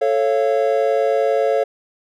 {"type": "chord", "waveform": "triangle", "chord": "A augmented", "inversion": "none", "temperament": "just", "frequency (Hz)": [440, 550, 687.5], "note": ["A4", "C#5", "E#5"], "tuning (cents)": [0, -14, -27], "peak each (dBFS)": [-17, -16, -19], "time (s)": [0.01, 1.64], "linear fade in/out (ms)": 10, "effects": []}